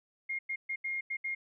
sine tone bursts at uneven times, 2133 Hz, C7, 33 cents sharp, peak -32 dBFS, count 6, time 0.29-0.39 / 0.49-0.56 / 0.69-0.76 / 0.84-1.01 / 1.1-1.17 / 1.24-1.35 s, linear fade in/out 10 ms, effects none

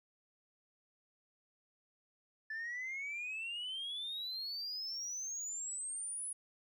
sine exponential sweep, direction up, 1741 to 10390 Hz, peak -37 dBFS, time 2.5-6.33 s, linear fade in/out 5 ms, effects tanh soft clip ceiling -37 dBFS + 13-bit

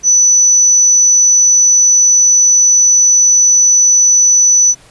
sine tone, 5970 Hz, F#8, 15 cents sharp, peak -5 dBFS, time 0.03-4.75 s, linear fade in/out 50 ms, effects pink hiss -43 dBFS RMS until 4.9 s + resampled to 24000 Hz

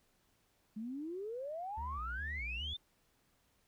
sine exponential sweep, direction up, 207.7 to 3646 Hz, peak -39 dBFS, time 0.76-2.77 s, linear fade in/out 10 ms
triangle tone with vibrato, 66.8 Hz, C2, 36 cents sharp, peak -39 dBFS, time 1.77-2.74 s, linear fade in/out 10 ms, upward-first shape square, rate 2.4 Hz, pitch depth 180 cents each way
effects tanh soft clip ceiling -29 dBFS + pink hiss -74 dBFS RMS until 3.67 s

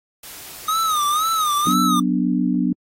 white noise, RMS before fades -37 dBFS, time 0.23-1.74 s, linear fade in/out 5 ms
square tone with vibrato, 1244.5 Hz, D#6, in tune, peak -18 dBFS, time 0.68-2 s, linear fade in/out 5 ms, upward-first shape sine, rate 2 Hz, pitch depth 110 cents each way
sine chord, B minor, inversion second, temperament equal, 185 / 246.9 / 293.7 Hz, F#3 / B3 / D4, 0 / 0 / 0 cents, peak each -21 / -20 / -22 dBFS, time 1.67-2.73 s, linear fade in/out 2 ms
effects AAC 48 kbps

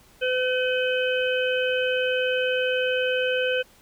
harmonic tone, 508 Hz, B4, 49 cents sharp, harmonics 1 / 3 / 5 / 6, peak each -23 / -28 / -30 / -31 dBFS, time 0.21-3.63 s, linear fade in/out 20 ms, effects pink hiss -55 dBFS RMS until 3.81 s

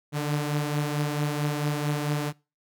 sawtooth beating tone pair, 146.83 / 151.33 Hz, D3 / D#3, 0 / -48 cents, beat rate 4.5 Hz, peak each -22 / -28 dBFS, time 0.12-2.33 s, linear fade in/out 50 ms, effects noise-tail reverb RT60 0.3 s tail -24 dB re dry

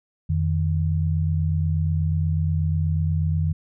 sine tone pair together, 87.31 / 155.56 Hz, F2 / D#3, 0 / 0 cents, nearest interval minor seventh, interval 1000 cents, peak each -21 / -23 dBFS, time 0.29-3.53 s, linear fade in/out 10 ms, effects none

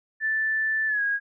sine tone with pitch glide, 1760 to 1642.1 Hz, A6 to G#6, 0 to -20 cents, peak -22 dBFS, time 0.2-1.2 s, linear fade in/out 50 ms, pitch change -120 cents, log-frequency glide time 0.87-1.02 s, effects none

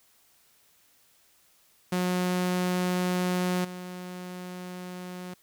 sawtooth tone with level steps, 180.9 Hz, F#3, 39 cents flat, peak -21 / -33 dBFS, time 1.92-5.34 s, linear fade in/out 5 ms, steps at 3.64 s, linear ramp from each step 10 ms, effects white hiss -63 dBFS RMS until 5.42 s

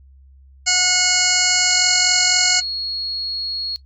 harmonic tone, 727 Hz, F#5, 31 cents flat, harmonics 1 / 2 / 3 / 4 / 6 / 7 / 8 / 9 / 10, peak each -29 / -26 / -22 / -27 / -19 / -22 / -28 / -23 / -20 dBFS, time 0.66-2.61 s, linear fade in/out 20 ms
sine tone, 4318 Hz, C#8, 46 cents flat, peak -22 dBFS, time 1.71-3.76 s, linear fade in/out 0 ms
effects noise-tail reverb RT60 0.1 s tail -17 dB re dry + added 67 Hz sine -44 dBFS peak until 3.85 s

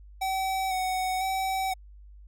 square tone with vibrato, 755 Hz, F#5, 35 cents sharp, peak -27 dBFS, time 0.21-1.74 s, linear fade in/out 10 ms, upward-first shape square, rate 1 Hz, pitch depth 22 cents each way, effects added 50 Hz sine -46 dBFS peak until 2.27 s

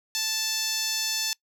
10% pulse tone with band-pass filter, 880 Hz, A5, in tune, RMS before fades -28 dBFS, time 0.15-1.33 s, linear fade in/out 0 ms, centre 7100 Hz, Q 1.4, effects noise-tail reverb RT60 0.1 s tail -24 dB re dry

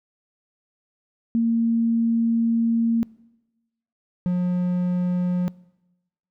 sine / triangle tone pair in turn, 230 / 178.94 Hz, A#3 / F3, -23 / +42 cents, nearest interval major third, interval 435 cents, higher first, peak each -17 dBFS, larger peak neither, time 1.35-3.03 / 4.26-5.48 s, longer first, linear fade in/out 0 ms, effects noise-tail reverb RT60 1.0 s tail -23 dB re dry

